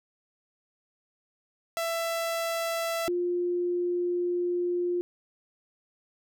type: tone pair in turn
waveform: sawtooth / sine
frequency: 666 / 352.8 Hz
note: E5 / F4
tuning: +18 / +18 cents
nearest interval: major seventh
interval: 1100 cents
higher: first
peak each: -24 / -25 dBFS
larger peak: first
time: 1.77-3.08 / 3.08-5.01 s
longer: second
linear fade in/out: 0 ms
effects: none